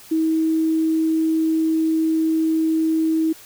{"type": "tone", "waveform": "sine", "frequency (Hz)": 320, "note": "D#4", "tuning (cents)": 49, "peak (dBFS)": -16, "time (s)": [0.11, 3.33], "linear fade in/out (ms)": 10, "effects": ["white hiss -44 dBFS RMS until 3.45 s"]}